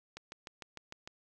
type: click train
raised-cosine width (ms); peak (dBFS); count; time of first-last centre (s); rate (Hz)
0.2; -27; 7; 0.17-1.075; 6.63
effects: none